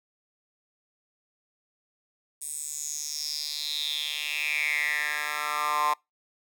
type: tone with high-pass filter sweep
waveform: 10% pulse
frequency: 149.3 Hz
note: D3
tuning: 29 cents sharp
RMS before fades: -30 dBFS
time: 2.41-5.94 s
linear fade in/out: 10 ms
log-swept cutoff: 9000 to 1000 Hz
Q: 6.5
effects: noise-tail reverb RT60 0.2 s tail -25 dB re dry